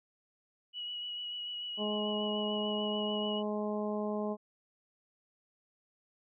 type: tone with vibrato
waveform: sine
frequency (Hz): 2926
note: F#7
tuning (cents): -20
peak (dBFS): -37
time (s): 0.73-3.43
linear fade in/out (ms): 50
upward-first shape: sine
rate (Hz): 6.8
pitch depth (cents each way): 17
type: harmonic tone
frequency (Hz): 210.2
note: G#3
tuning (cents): +21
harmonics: 1 / 2 / 3 / 4 / 5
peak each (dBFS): -35 / -37 / -38 / -44 / -45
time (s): 1.77-4.37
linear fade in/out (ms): 50
effects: none